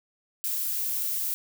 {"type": "noise", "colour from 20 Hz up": "violet", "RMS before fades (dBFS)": -29, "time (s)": [0.44, 1.34], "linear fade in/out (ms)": 0, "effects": []}